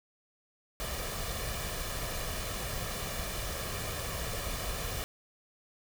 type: noise with comb filter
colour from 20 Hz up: pink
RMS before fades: -36 dBFS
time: 0.8-5.04 s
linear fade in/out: 0 ms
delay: 1.7 ms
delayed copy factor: +0.55
effects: none